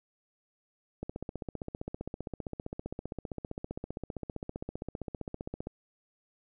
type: click train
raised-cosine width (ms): 2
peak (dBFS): -23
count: 72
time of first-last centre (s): 1.03-5.671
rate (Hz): 15.3
effects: none